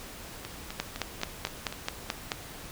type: two click trains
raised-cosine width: 0.2 ms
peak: -11 / -19 dBFS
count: 8 / 6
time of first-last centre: 0.8-2.318 / 0.45-1.726 s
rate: 4.61 / 3.92 Hz
effects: pink hiss -44 dBFS RMS until 2.71 s